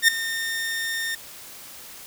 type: tone with ADSR envelope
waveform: sawtooth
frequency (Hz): 1823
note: A#6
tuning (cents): -39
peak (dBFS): -7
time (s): 0.02-1.15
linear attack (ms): 62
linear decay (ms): 4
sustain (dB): -15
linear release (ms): 4
effects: white hiss -42 dBFS RMS until 2.06 s